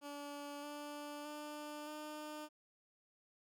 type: tone with pitch steps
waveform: 15% pulse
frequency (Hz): 288.1 / 293 / 297.9 / 302.9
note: D4 / D4 / D4 / D#4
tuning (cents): -33 / -4 / +25 / -46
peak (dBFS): -39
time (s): 0.01-2.49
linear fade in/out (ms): 50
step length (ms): 620
effects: none